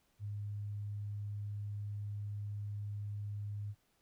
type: tone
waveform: sine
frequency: 103 Hz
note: G#2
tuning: 14 cents flat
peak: -38 dBFS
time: 0.19-3.75 s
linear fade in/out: 50 ms
effects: pink hiss -75 dBFS RMS until 4.01 s